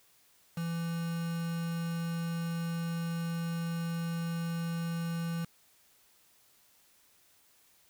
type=tone with quantisation; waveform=triangle; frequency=167.4 Hz; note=E3; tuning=27 cents sharp; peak=-30 dBFS; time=0.57-5.45 s; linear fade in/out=5 ms; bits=7; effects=white hiss -65 dBFS RMS until 7.89 s